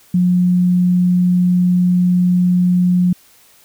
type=tone; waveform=sine; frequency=179.3 Hz; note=F3; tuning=46 cents sharp; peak=-10 dBFS; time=0.14-3.13 s; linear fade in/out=5 ms; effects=white hiss -49 dBFS RMS until 3.64 s